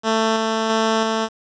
10% pulse tone with tremolo, 222.1 Hz, A3, 16 cents sharp, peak -8 dBFS, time 0.03-1.29 s, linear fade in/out 50 ms, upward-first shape square, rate 1.5 Hz, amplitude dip 25%, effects resampled to 16000 Hz + 8-bit

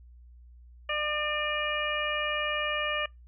harmonic tone with a mistuned harmonic, 600 Hz, D5, 37 cents sharp, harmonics 1 / 2 / 3 / 4 / 5, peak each -34 / -34 / -34 / -34 / -34 dBFS, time 0.89-3.06 s, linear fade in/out 5 ms, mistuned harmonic 5, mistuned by -66 cents, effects noise-tail reverb RT60 0.2 s tail -25 dB re dry + added 60 Hz sine -49 dBFS peak until 3.27 s

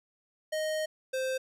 square tone pair in turn, 622.3 / 521.8 Hz, D#5 / C5, 0 / -5 cents, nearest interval minor third, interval 305 cents, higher first, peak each -30 / -30 dBFS, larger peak neither, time 0.52-0.86 / 1.13-1.38 s, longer first, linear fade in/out 10 ms, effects low-pass 12000 Hz 12 dB/octave

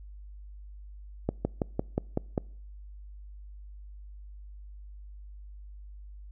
slowing click train, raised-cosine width 2 ms, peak -13 dBFS, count 7, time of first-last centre 1.29-2.378 s, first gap 160 ms, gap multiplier 1.05, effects noise-tail reverb RT60 0.6 s tail -26 dB re dry + added 50 Hz sine -43 dBFS peak until 6.31 s

